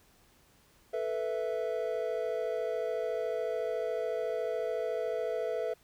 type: chord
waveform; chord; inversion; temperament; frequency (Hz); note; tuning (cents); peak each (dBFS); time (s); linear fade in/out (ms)
triangle; A suspended second; none; equal; 440 / 493.9 / 659.3; A4 / B4 / E5; 0 / 0 / 0; -33; 0.93-5.74; 10
effects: pink hiss -64 dBFS RMS until 5.83 s